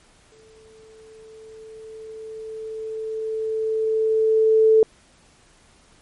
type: tone with exponential growth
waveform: sine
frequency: 440 Hz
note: A4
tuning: in tune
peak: -10 dBFS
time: 0.32-4.83 s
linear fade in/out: 1 ms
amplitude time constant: 980 ms
effects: pink hiss -55 dBFS RMS until 6.01 s + MP3 48 kbps